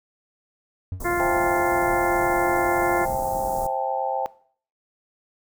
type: tone with exponential decay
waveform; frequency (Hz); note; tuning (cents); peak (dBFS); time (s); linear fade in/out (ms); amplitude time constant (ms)
triangle; 92.5; F#2; 0; -22; 0.92-1.12; 0; 43
type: band-stop noise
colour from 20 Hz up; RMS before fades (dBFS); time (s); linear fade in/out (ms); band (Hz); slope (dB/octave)
pink; -34; 1-3.67; 5; 1000 to 7000; 24
type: harmonic tone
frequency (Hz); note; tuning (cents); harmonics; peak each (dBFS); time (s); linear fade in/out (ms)
349.2; F4; 0; 1 / 2 / 3 / 4 / 5 / 6; -24 / -27 / -29 / -30 / -31 / -32; 1.04-3.06; 20
type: chord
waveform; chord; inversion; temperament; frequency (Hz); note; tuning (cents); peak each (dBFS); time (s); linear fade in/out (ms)
sine; A minor seventh; first; just; 528 / 660 / 792 / 880; C5 / E5 / G5 / A5; +16 / +2 / +18 / 0; -29 / -30 / -25 / -29; 1.2-4.26; 0
effects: noise-tail reverb RT60 0.5 s tail -19 dB re dry

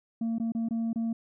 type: tone with dropouts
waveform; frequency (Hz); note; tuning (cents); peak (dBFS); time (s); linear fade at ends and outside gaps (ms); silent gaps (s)
sine; 228.2; A#3; -37; -24; 0.21-1.13; 5; 0.384-0.399 / 0.521-0.549 / 0.687-0.708 / 0.931-0.958
effects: tanh soft clip ceiling -26 dBFS

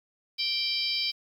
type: harmonic tone with a mistuned harmonic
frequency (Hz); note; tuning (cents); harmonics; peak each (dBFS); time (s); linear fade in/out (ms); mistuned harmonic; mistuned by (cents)
784; G5; 0; 3 / 4 / 5 / 6 / 7; -35 / -32 / -33 / -31 / -34; 0.38-1.12; 20; 7; -90
effects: 9-bit

